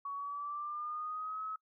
sine tone with pitch glide, 1124 to 1283.7 Hz, C#6 to E6, +24 to -46 cents, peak -37 dBFS, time 0.05-1.56 s, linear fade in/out 5 ms, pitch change +230 cents, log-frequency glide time 0.15-1.42 s, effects noise-tail reverb RT60 0.1 s tail -23 dB re dry

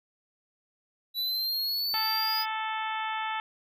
square exponential sweep, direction up, 3935 to 4978 Hz, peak -28 dBFS, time 1.14-2.46 s, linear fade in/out 50 ms
harmonic tone, 438.7 Hz, A4, 5 cents flat, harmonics 2 / 3 / 4 / 5 / 6 / 7 / 8, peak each -32 / -36 / -38 / -40 / -42 / -43 / -44 dBFS, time 1.94-3.4 s, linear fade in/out 0 ms
effects none

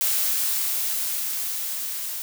blue noise with level ramp, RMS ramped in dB -22 to -31 dBFS, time 0.01-2.22 s, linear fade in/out 0 ms, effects none

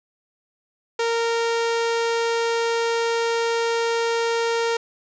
sawtooth tone, 462.4 Hz, A#4, 14 cents flat, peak -16 dBFS, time 0.99-4.77 s, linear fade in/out 5 ms, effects resampled to 16000 Hz + 9-bit

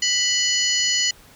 harmonic tone with a mistuned harmonic, 987.8 Hz, B5, in tune, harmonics 2 / 3 / 4 / 5 / 6 / 7, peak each -26 / -23 / -25 / -28 / -27 / -24 dBFS, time 0.02-1.11 s, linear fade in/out 5 ms, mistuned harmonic 4, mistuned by +140 cents, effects pink hiss -49 dBFS RMS until 1.35 s

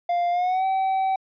triangle tone with pitch glide, 698.5 to 766.1 Hz, F5 to G5, 0 to -40 cents, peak -18 dBFS, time 0.09-1.16 s, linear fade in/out 5 ms, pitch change +160 cents, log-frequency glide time 0.31-0.65 s, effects resampled to 11025 Hz

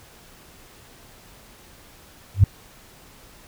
sine tone with exponential growth, 98 Hz, G2, in tune, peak -4 dBFS, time 2.34-2.44 s, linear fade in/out 5 ms, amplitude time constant 21 ms, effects tanh soft clip ceiling -1 dBFS + pink hiss -49 dBFS RMS until 3.47 s

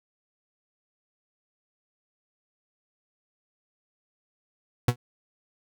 40% pulse tone with exponential decay, 121.4 Hz, B2, 29 cents flat, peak -15 dBFS, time 4.88-4.96 s, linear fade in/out 5 ms, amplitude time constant 16 ms, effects none

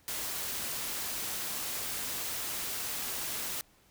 white noise, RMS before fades -36 dBFS, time 0.08-3.61 s, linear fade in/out 0 ms, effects pink hiss -64 dBFS RMS until 3.9 s

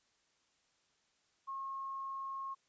sine tone, 1082 Hz, C#6, 42 cents flat, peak -39 dBFS, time 1.47-2.55 s, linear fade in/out 20 ms, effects white hiss -75 dBFS RMS until 2.68 s + resampled to 16000 Hz

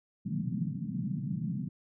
pink band-pass noise, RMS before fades -34 dBFS, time 0.25-1.69 s, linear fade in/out 10 ms, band 130 to 230 Hz, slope 48 dB/octave, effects none

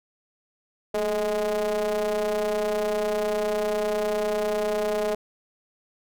square ring-modulated tone, 102.6 Hz, G#2, 21 cents flat, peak -21 dBFS, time 0.94-5.15 s, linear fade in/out 5 ms, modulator 528 Hz, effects none

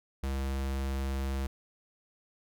square tone, 67.4 Hz, C#2, 48 cents flat, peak -31 dBFS, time 0.23-1.47 s, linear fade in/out 5 ms, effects none

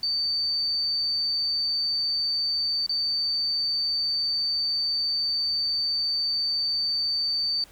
sine tone with dropouts, 4577 Hz, D8, 45 cents flat, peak -23 dBFS, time 0.03-7.64 s, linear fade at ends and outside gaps 2 ms, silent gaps 2.864-2.893 s, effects pink hiss -53 dBFS RMS until 7.71 s

